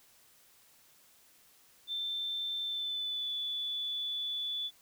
sine tone with pitch glide, 3555 to 3460 Hz, A7 to A7, +17 to -30 cents, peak -33 dBFS, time 1.87-4.71 s, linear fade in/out 50 ms, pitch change -47 cents, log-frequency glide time 2.63-3.32 s, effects white hiss -63 dBFS RMS until 4.81 s

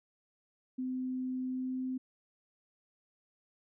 sine tone with pitch glide, 256.4 to 257.9 Hz, C4 to C4, -35 to -25 cents, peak -33 dBFS, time 0.78-1.98 s, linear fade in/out 10 ms, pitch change +10 cents, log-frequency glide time 1.46-1.85 s, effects none

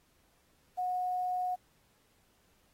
sine tone with quantisation, 729 Hz, F#5, 26 cents flat, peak -30 dBFS, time 0.77-1.56 s, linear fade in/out 20 ms, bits 10, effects pink hiss -70 dBFS RMS until 2.73 s + AAC 48 kbps

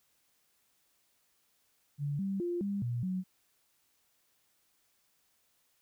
sine tone with pitch steps, 143.9 / 195.1 / 348.9 / 200.2 / 120.1 / 185.4 Hz, D3 / G3 / F4 / G3 / B2 / F#3, -35 / -8 / -2 / +37 / -48 / +4 cents, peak -31 dBFS, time 1.98-3.24 s, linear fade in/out 50 ms, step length 210 ms, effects white hiss -73 dBFS RMS until 5.81 s

